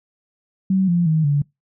sine tone with pitch steps, 190 / 173.23 / 157.94 / 143.99 Hz, F#3 / F3 / D#3 / D3, +46 / -14 / +26 / -34 cents, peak -14 dBFS, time 0.7-1.42 s, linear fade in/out 5 ms, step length 180 ms, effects noise-tail reverb RT60 0.2 s tail -26 dB re dry

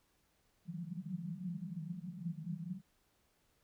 pink band-pass noise, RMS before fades -43 dBFS, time 0.65-2.82 s, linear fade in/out 50 ms, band 160 to 190 Hz, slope 96 dB/octave, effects pink hiss -75 dBFS RMS until 3.63 s

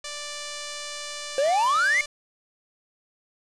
5% pulse tone, 587.3 Hz, D5, in tune, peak -21 dBFS, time 0.04-2.06 s, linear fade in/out 5 ms
triangle exponential sweep, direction up, 527 to 2200 Hz, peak -17 dBFS, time 1.38-2.01 s, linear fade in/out 2 ms
effects resampled to 24000 Hz + 7-bit

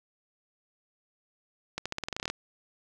accelerating click train, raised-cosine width 0.2 ms, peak -15 dBFS, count 13, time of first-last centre 1.78-2.3 s, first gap 76 ms, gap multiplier 0.89, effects none

